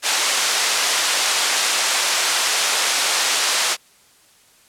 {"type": "band-pass noise", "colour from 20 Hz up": "white", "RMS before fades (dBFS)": -19, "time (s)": [0.02, 3.77], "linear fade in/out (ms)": 50, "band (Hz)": [590, 7200], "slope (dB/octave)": 12, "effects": ["white hiss -53 dBFS RMS until 4.68 s", "low-pass 11000 Hz 12 dB/octave"]}